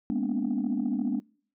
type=tone cluster; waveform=sine; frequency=207.1 / 238.6 / 253 / 290 Hz; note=G#3 / A#3 / B3 / D4; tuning=-5 / +41 / +42 / -22 cents; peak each=-30 dBFS; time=0.1-1.2 s; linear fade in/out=0 ms; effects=noise-tail reverb RT60 0.5 s tail -24 dB re dry + tanh soft clip ceiling -20 dBFS